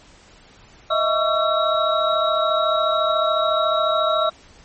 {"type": "tone cluster", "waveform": "sine", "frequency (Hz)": [628, 662, 1127, 1346, 3820], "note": ["D#5", "E5", "C#6", "E6", "A#7"], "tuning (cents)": [16, 7, 28, 36, 42], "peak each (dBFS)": [-21, -24, -25, -21, -26], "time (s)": [0.9, 4.3], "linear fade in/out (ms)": 10, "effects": ["pink hiss -49 dBFS RMS until 4.64 s", "MP3 32 kbps"]}